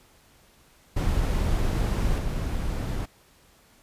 brown noise with level steps, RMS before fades -24 / -28 dBFS, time 0.96-3.06 s, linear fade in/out 10 ms, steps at 2.18 s, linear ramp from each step 2 ms, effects pink hiss -58 dBFS RMS until 3.82 s + resampled to 32000 Hz

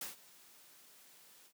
white noise with ADSR envelope, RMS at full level -41 dBFS, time 0.01-1.53 s, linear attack 4 ms, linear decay 140 ms, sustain -20 dB, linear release 71 ms, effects high-pass 150 Hz 12 dB/octave

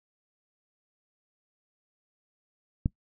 click, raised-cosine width 5 ms, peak -12 dBFS, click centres 2.859 s, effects noise-tail reverb RT60 0.1 s tail -23 dB re dry

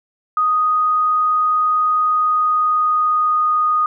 sine tone with pitch glide, 1244.5 to 1236.6 Hz, D#6 to D#6, 0 to -11 cents, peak -13 dBFS, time 0.37-3.86 s, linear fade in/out 2 ms, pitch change -11 cents, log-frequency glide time 2.01-3.6 s, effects none

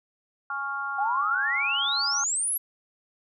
sine chord, Db major, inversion second, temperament equal, 830.6 / 1108.7 / 1396.9 Hz, Ab5 / Db6 / F6, 0 / 0 / 0 cents, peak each -36 / -34 / -30 dBFS, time 0.5-2.24 s, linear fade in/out 2 ms
sine exponential sweep, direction up, 772 to 11730 Hz, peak -24 dBFS, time 0.98-2.58 s, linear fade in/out 10 ms
effects none

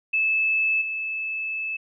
sine tone with level steps, 2615 Hz, E7, 15 cents flat, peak -19 / -26 dBFS, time 0.13-1.77 s, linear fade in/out 10 ms, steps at 0.81 s, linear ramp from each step 10 ms, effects none

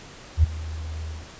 sine tone with ADSR envelope, 79 Hz, D#2, 27 cents sharp, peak -10 dBFS, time 0.37-1.28 s, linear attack 66 ms, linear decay 12 ms, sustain -19 dB, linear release 180 ms, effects pink hiss -44 dBFS RMS until 1.39 s + resampled to 16000 Hz

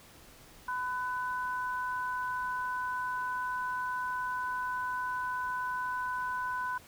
sine tone pair together, 1004 / 1496.5 Hz, B5 / F#6, +28 / +19 cents, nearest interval perfect fifth, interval 691 cents, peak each -33 / -36 dBFS, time 0.68-6.78 s, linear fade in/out 5 ms, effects pink hiss -55 dBFS RMS until 6.87 s

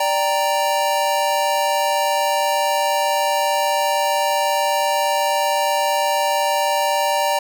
square chord, G minor, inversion second, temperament equal, 587.3 / 784 / 932.3 Hz, D5 / G5 / Bb5, 0 / 0 / 0 cents, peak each -22 / -23 / -21 dBFS, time 0-7.39 s, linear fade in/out 5 ms, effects none

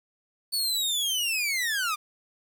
sawtooth linear sweep, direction down, 4501 to 1179 Hz, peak -22 dBFS, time 0.52-1.96 s, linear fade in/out 20 ms, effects 9-bit

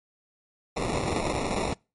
blue noise with sample-and-hold, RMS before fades -28 dBFS, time 0.76-1.74 s, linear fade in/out 10 ms, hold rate 1575 Hz, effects noise-tail reverb RT60 0.3 s tail -26 dB re dry + MP3 48 kbps

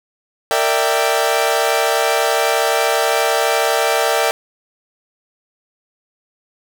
sawtooth chord, E half-diminished seventh, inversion second, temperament equal with one note detuned, 459.2 / 587.3 / 659.3 / 784 Hz, Bb4 / D5 / E5 / G5, -26 / 0 / 0 / 0 cents, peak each -16 dBFS, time 0.51-4.31 s, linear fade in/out 0 ms, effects none

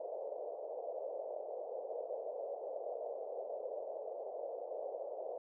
pink band-pass noise, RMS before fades -43 dBFS, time 0-5.38 s, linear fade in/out 5 ms, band 480 to 660 Hz, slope 48 dB/octave, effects none

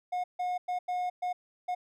triangle tone bursts at uneven times, 722 Hz, F#5, 43 cents flat, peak -27 dBFS, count 6, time 0.12-0.24 / 0.39-0.58 / 0.68-0.79 / 0.88-1.1 / 1.22-1.33 / 1.68-1.75 s, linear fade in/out 10 ms, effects none

